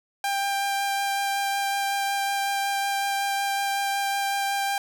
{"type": "tone with vibrato", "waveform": "sawtooth", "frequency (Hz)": 794, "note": "G5", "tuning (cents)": 22, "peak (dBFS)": -20, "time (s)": [0.24, 4.78], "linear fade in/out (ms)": 2, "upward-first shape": "sine", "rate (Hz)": 5.4, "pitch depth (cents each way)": 9, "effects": []}